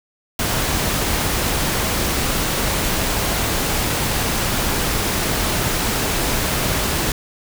pink noise, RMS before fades -20 dBFS, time 0.39-7.12 s, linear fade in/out 2 ms, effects none

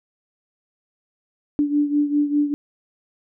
sine beating tone pair, 291.2 / 296.2 Hz, D4 / D4, -15 / +15 cents, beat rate 5 Hz, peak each -18 / -23 dBFS, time 1.59-2.54 s, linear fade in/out 0 ms, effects none

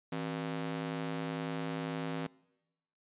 sawtooth ring-modulated tone, 214.6 Hz, A3, 43 cents flat, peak -28 dBFS, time 0.12-2.27 s, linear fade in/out 5 ms, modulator 51 Hz, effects noise-tail reverb RT60 1.0 s tail -24 dB re dry + resampled to 8000 Hz

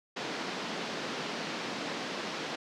pink band-pass noise, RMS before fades -37 dBFS, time 0.16-2.56 s, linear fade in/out 10 ms, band 190 to 5300 Hz, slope 24 dB/octave, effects none

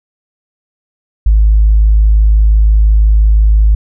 sine tone, 52.9 Hz, G#1, 33 cents sharp, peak -3 dBFS, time 1.26-3.75 s, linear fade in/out 5 ms, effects tanh soft clip ceiling 0 dBFS

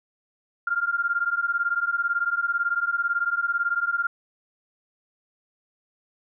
sine beating tone pair, 1389 / 1407 Hz, F6 / F6, -10 / +12 cents, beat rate 18 Hz, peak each -25 dBFS, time 0.67-4.07 s, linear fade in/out 5 ms, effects none

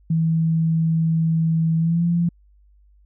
sine tone with pitch glide, 162.3 to 171.26 Hz, E3 to F3, -27 to -34 cents, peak -16 dBFS, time 0.1-2.29 s, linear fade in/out 5 ms, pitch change +93 cents, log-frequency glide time 1.78-2.04 s, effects added 50 Hz sine -51 dBFS peak until 3.05 s

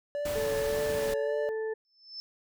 triangle tone with vibrato, 575 Hz, D5, 37 cents flat, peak -28 dBFS, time 0.15-1.49 s, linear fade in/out 0 ms, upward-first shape sine, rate 1.8 Hz, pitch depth 37 cents each way
pink noise, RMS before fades -38 dBFS, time 0.25-1.14 s, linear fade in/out 5 ms
harmonic tone, 439.4 Hz, A4, 2 cents flat, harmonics 1 / 2 / 4, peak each -30 / -46 / -44 dBFS, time 0.35-1.74 s, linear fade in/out 10 ms
sine tone with exponential growth, 5274 Hz, E8, in tune, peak -35 dBFS, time 1.85-2.2 s, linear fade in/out 0 ms, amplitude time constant 75 ms
effects none

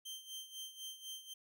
sawtooth tone with tremolo, 3136 Hz, G7, in tune, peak -40 dBFS, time 0.05-1.34 s, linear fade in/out 10 ms, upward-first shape sine, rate 4 Hz, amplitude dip 75%, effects none

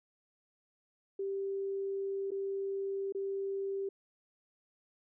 sine tone with dropouts, 392 Hz, G4, in tune, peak -33 dBFS, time 1.19-3.89 s, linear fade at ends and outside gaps 5 ms, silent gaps 2.307-2.316 / 3.124-3.148 s, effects none

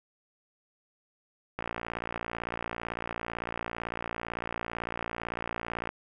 click train, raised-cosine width 0.5 ms, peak -18 dBFS, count 250, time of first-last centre 1.59-5.891 s, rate 57.9 Hz, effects none

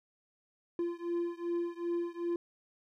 triangle beating tone pair, 342.9 / 345.5 Hz, F4 / F4, -32 / -19 cents, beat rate 2.6 Hz, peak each -33 / -34 dBFS, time 0.79-2.36 s, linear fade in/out 2 ms, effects none

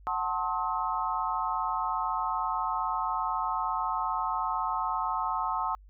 sine chord, F# diminished seventh, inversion none, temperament just, 740 / 888 / 1065.6 / 1278.7 Hz, F#5 / A5 / C6 / Eb6, 0 / +16 / +31 / +47 cents, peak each -35 / -32 / -32 / -33 dBFS, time 0.07-5.75 s, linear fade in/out 0 ms, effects added 49 Hz sine -50 dBFS peak until 5.89 s

